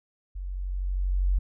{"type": "tone with level ramp", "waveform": "sine", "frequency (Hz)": 46.25, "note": "F#1", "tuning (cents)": 0, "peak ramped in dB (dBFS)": [-32, -19], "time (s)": [0.35, 1.39], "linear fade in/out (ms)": 10, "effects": []}